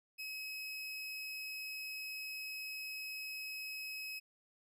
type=tone; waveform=30% pulse; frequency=2558 Hz; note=D#7; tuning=47 cents sharp; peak=-39 dBFS; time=0.18-4.2 s; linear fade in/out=20 ms; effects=none